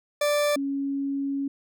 40% pulse / sine tone pair in turn, 587.3 / 277.2 Hz, D5 / C#4, 0 / 0 cents, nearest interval octave + minor second, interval 1300 cents, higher first, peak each -20 / -25 dBFS, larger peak first, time 0.21-0.56 / 0.56-1.48 s, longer second, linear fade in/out 5 ms, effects none

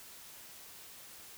silence, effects white hiss -52 dBFS RMS until 1.37 s

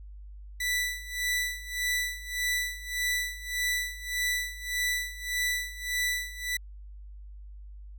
sawtooth tone with tremolo, 1975.5 Hz, B6, in tune, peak -22 dBFS, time 0.6-6.57 s, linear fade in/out 5 ms, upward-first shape sine, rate 1.7 Hz, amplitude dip 85%, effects added 50 Hz sine -42 dBFS peak until 7.98 s

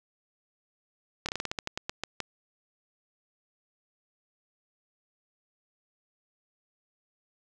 slowing click train, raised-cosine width 0.2 ms, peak -14 dBFS, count 13, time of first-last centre 1.26-2.203 s, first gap 27 ms, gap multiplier 1.18, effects none

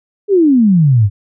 sine exponential sweep, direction down, 422.4 to 95 Hz, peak -6 dBFS, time 0.28-1.1 s, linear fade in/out 50 ms, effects none

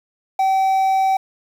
triangle tone with quantisation, 768 Hz, G5, 36 cents flat, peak -12 dBFS, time 0.39-1.17 s, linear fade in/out 5 ms, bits 7, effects none

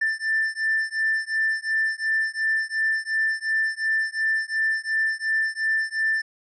triangle beating tone pair, 1773 / 1775.8 Hz, A6 / A6, +13 / +15 cents, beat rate 2.8 Hz, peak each -22 / -22 dBFS, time 0.01-6.22 s, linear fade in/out 10 ms, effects tanh soft clip ceiling -15 dBFS + resampled to 22050 Hz

